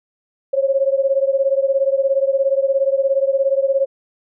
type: beating tone pair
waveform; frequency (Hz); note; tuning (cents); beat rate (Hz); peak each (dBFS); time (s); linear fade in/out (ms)
sine; 538 / 555; C5 / C#5; +48 / +2; 17; -16 / -18; 0.53-3.86; 10
effects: none